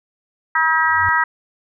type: harmonic tone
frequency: 320.1 Hz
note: D#4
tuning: 49 cents sharp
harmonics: 3 / 4 / 5 / 6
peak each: -19 / -19 / -19 / -19 dBFS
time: 0.55-1.24 s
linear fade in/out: 5 ms
type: tone with exponential growth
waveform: sine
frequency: 92.5 Hz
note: F#2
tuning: in tune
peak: -23 dBFS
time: 0.77-1.09 s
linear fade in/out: 0 ms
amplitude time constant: 69 ms
effects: none